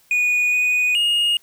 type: tone with pitch steps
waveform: triangle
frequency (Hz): 2462 / 2478 / 2856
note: D#7 / D#7 / F7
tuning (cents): -19 / -8 / +38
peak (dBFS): -14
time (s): 0.11-1.37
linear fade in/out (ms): 2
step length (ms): 420
effects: white hiss -56 dBFS RMS until 1.42 s